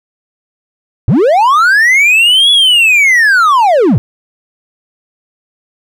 triangle linear two-way sweep, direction up then down, 84.5 to 3418 to 84.5 Hz, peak -3 dBFS, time 1.08-3.98 s, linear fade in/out 0 ms, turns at 2.51 s, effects none

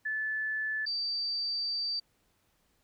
sine tone pair in turn, 1740 / 4645 Hz, A6 / D8, -20 / -20 cents, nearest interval octave + perfect fourth, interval 1700 cents, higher second, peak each -30 / -30 dBFS, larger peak neither, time 0.05-0.86 / 0.86-2 s, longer second, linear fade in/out 10 ms, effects pink hiss -72 dBFS RMS until 2.83 s

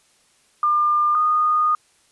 sine tone pair in turn, 1200 / 1229.5 Hz, D6 / D#6, +37 / -21 cents, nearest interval unison, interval 42 cents, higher second, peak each -15 dBFS, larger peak neither, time 0.63-1.15 / 1.15-1.75 s, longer second, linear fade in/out 2 ms, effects white hiss -59 dBFS RMS until 2.11 s + resampled to 24000 Hz

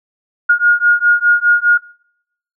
sine beating tone pair, 1428 / 1432.9 Hz, F6 / F6, +38 / +44 cents, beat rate 4.9 Hz, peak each -11 dBFS, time 0.49-1.78 s, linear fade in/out 10 ms, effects noise-tail reverb RT60 0.8 s tail -26 dB re dry

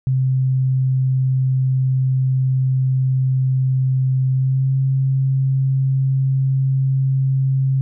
sine tone with pitch glide, 130.81 to 133.71 Hz, C3 to C3, 0 to +38 cents, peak -14 dBFS, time 0.07-7.81 s, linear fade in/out 0 ms, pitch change +38 cents, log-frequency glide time 4.31-4.74 s, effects none

